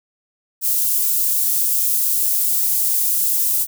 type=high-pass noise; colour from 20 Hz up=white; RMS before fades=-18 dBFS; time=0.61-3.67 s; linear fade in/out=50 ms; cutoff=10000 Hz; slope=12 dB/octave; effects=none